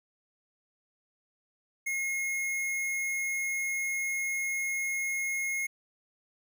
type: tone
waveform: square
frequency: 2156 Hz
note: C#7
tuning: 49 cents flat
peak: -30 dBFS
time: 1.86-5.67 s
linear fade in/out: 10 ms
effects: none